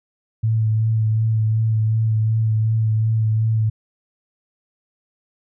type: tone with vibrato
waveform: sine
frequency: 110.4 Hz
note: A2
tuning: 6 cents sharp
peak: -15 dBFS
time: 0.43-3.7 s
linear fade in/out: 10 ms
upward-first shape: sine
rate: 2.7 Hz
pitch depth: 20 cents each way
effects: none